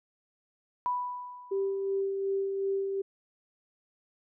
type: tone with exponential decay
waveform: sine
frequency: 987.8 Hz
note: B5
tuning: in tune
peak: -25 dBFS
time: 0.86-2.01 s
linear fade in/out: 0 ms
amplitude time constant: 250 ms
type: tone with tremolo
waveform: sine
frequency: 391.2 Hz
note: G4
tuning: 4 cents flat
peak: -26 dBFS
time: 1.51-3.02 s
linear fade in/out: 10 ms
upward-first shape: sine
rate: 2.7 Hz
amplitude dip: 35%
effects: none